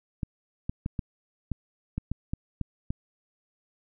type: clicks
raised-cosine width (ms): 5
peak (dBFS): -17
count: 10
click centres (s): 0.232 / 0.695 / 0.861 / 0.992 / 1.517 / 1.98 / 2.116 / 2.335 / 2.613 / 2.905
effects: none